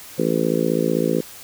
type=harmonic tone; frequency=55.7 Hz; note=A1; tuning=22 cents sharp; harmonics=3 / 4 / 5 / 6 / 7 / 8 / 9; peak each=-25 / -25 / -25 / -25 / -25 / -25 / -25 dBFS; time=0.18-1.21 s; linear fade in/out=10 ms; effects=white hiss -40 dBFS RMS until 1.43 s